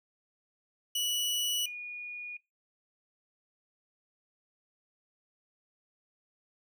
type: tone pair in turn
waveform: sawtooth / sine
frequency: 2944 / 2447 Hz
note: F#7 / D#7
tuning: -9 / -29 cents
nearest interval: minor third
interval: 320 cents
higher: first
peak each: -26 / -37 dBFS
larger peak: first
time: 0.95-1.66 / 1.66-2.37 s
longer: neither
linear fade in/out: 5 ms
effects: noise-tail reverb RT60 0.2 s tail -20 dB re dry